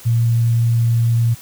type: tone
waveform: sine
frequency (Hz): 116.54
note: A#2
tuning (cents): 0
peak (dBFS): -12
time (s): 0.05-1.35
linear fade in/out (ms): 20
effects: white hiss -40 dBFS RMS until 1.41 s